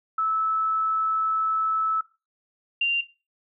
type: tone pair in turn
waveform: sine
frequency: 1306 / 2779 Hz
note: E6 / F7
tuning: -17 / -9 cents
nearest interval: octave + minor second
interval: 1308 cents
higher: second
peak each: -21 / -19 dBFS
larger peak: second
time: 0.18-2.01 / 2.81-3.01 s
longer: first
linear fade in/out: 5 ms
effects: noise-tail reverb RT60 0.3 s tail -19 dB re dry